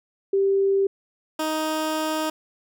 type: tone pair in turn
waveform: sine / 15% pulse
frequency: 392 / 312.5 Hz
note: G4 / D#4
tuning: 0 / +8 cents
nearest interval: major third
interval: 392 cents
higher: first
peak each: -17 dBFS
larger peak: neither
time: 0.33-0.87 / 1.39-2.3 s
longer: second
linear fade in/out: 5 ms
effects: none